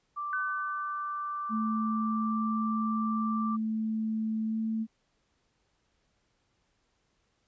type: tone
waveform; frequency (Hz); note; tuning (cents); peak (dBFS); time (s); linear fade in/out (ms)
sine; 1174.7; D6; 0; -32; 0.16-3.57; 20
type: tone with exponential decay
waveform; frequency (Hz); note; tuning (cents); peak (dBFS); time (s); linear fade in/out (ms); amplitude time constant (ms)
sine; 1515; F#6; +40; -29; 0.33-2.31; 1; 430
type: tone with pitch glide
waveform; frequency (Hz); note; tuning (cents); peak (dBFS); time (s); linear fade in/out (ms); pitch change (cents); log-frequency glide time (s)
sine; 219.7 to 221.7; A3 to A3; -2 to +13; -28; 1.49-4.87; 50; +15; 4.46-4.57
effects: pink hiss -74 dBFS RMS until 7.47 s + resampled to 16000 Hz